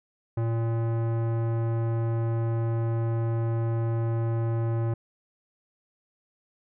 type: tone with tanh clipping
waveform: sine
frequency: 114.8 Hz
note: A#2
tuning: 26 cents flat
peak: -26 dBFS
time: 0.37-4.94 s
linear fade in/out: 5 ms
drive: 18 dB
effects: none